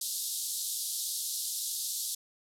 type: band-pass noise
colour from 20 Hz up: white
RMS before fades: -35 dBFS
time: 0.01-2.15 s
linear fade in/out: 5 ms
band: 3600 to 13000 Hz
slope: 48 dB/octave
effects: none